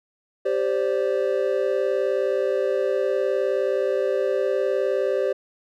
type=chord; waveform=triangle; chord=G suspended fourth; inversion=none; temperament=equal with one note detuned; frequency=392 / 523.3 / 582.6 Hz; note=G4 / C5 / D5; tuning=0 / 0 / -14 cents; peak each=-22 / -22 / -24 dBFS; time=0.45-5.33 s; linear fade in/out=10 ms; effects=none